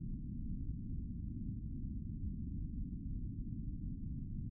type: low-pass noise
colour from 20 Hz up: pink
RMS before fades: -42 dBFS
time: 0-4.5 s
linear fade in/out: 20 ms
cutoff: 270 Hz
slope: 48 dB/octave
effects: none